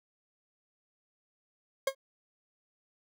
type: tone with exponential decay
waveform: 40% pulse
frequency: 540 Hz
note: C#5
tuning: 45 cents flat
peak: -22 dBFS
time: 1.87-1.95 s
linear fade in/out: 5 ms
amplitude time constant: 16 ms
effects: none